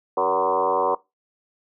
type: tone with frequency modulation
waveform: sine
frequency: 750 Hz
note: F#5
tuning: 23 cents sharp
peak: -18 dBFS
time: 0.17-0.95 s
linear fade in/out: 5 ms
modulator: 90.3 Hz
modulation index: 3.9
effects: noise-tail reverb RT60 0.2 s tail -20 dB re dry